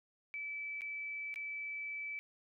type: tone with dropouts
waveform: sine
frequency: 2308 Hz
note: D7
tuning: 31 cents flat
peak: -39 dBFS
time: 0.34-2.19 s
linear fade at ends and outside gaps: 0 ms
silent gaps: 0.809-0.818 / 1.341-1.359 s
effects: none